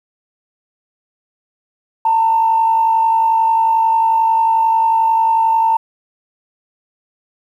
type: tone pair together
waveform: sine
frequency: 897.8 / 949 Hz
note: A5 / A#5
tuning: +35 / +31 cents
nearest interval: minor second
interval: 96 cents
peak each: -10 / -22 dBFS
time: 2.05-5.77 s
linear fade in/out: 5 ms
effects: tanh soft clip ceiling -4 dBFS + 8-bit